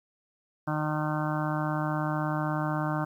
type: harmonic tone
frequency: 152.7 Hz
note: D#3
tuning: 32 cents flat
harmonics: 1 / 2 / 4 / 5 / 6 / 7 / 8 / 9 / 10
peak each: -30 / -33 / -36 / -37 / -38 / -38 / -39 / -40 / -40 dBFS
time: 0.67-3.05 s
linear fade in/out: 10 ms
effects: 10-bit